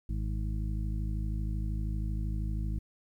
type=harmonic tone; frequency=52.8 Hz; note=G#1; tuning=29 cents sharp; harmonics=1 / 2 / 3 / 4 / 6; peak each=-31 / -37 / -41 / -43 / -47 dBFS; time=0.09-2.79 s; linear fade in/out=5 ms; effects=11-bit